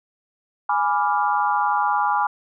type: chord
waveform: sine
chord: G# diminished seventh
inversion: none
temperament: equal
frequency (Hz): 830.6 / 987.8 / 1174.7 / 1396.9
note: G#5 / B5 / D6 / F6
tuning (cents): 0 / 0 / 0 / 0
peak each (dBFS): -21 / -23 / -24 / -27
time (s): 0.69-2.27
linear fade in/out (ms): 5
effects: none